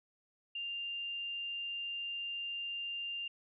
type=tone; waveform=sine; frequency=2794 Hz; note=F7; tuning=in tune; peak=-37 dBFS; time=0.55-3.28 s; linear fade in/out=5 ms; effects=none